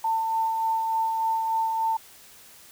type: tone with tremolo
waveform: sine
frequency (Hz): 896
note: A5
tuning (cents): +31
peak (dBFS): -21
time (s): 0.04-1.97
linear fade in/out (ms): 5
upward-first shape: sine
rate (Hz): 3.4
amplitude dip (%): 30
effects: white hiss -50 dBFS RMS until 2.71 s